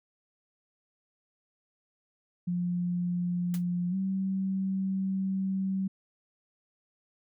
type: tone with pitch glide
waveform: sine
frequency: 176.6 to 191.47 Hz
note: F3 to G3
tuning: +20 to -40 cents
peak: -27 dBFS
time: 2.47-5.88 s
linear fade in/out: 10 ms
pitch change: +140 cents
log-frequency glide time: 3.9-3.95 s
type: noise with exponential decay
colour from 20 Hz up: white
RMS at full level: -39 dBFS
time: 3.54-3.64 s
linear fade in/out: 0 ms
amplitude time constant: 20 ms
effects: none